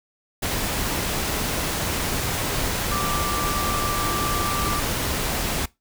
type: tone in noise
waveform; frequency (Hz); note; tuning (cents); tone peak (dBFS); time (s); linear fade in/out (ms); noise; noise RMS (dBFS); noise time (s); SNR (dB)
sine; 1174.7; D6; 0; -26; 2.91-4.8; 10; pink; -25; 0.42-5.66; -4
effects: noise-tail reverb RT60 0.2 s tail -21 dB re dry